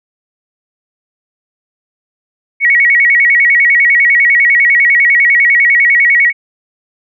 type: tone with vibrato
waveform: sine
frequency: 2059 Hz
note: C7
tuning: 28 cents flat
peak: -5 dBFS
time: 2.6-6.33 s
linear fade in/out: 50 ms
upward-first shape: square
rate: 10 Hz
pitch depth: 130 cents each way
effects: none